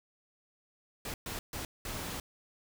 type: noise bursts at uneven times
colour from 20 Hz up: pink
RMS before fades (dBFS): -39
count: 4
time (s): 1.05-1.14 / 1.26-1.39 / 1.53-1.65 / 1.85-2.2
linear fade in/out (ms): 2
effects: none